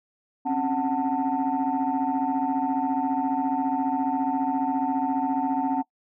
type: tone cluster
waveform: sine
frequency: 262.6 / 277.2 / 741 / 890 Hz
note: C4 / C#4 / F#5 / A5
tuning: +6 / 0 / +2 / +20 cents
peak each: -27 dBFS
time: 0.45-5.83 s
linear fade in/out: 20 ms
effects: noise-tail reverb RT60 0.1 s tail -21 dB re dry + tanh soft clip ceiling -15 dBFS